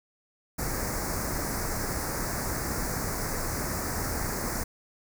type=band-stop noise; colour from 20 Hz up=pink; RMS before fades=-31 dBFS; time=0.58-4.64 s; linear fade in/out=10 ms; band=2100 to 4800 Hz; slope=48 dB/octave; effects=none